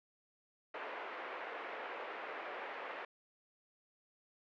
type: band-pass noise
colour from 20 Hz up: pink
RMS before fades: -45 dBFS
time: 0.74-3.05 s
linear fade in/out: 5 ms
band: 430 to 2400 Hz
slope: 24 dB/octave
effects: none